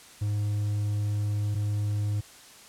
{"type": "tone pair in turn", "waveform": "triangle", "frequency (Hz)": [103.83, 103.83], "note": ["G#2", "G#2"], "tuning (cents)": [0, 0], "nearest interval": "unison", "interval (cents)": 0, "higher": "neither", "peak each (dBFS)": -23, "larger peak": "neither", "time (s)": [[0.21, 1.55], [1.55, 2.21]], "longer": "first", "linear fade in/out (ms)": 10, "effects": ["white hiss -50 dBFS RMS until 2.68 s", "low-pass 10000 Hz 12 dB/octave"]}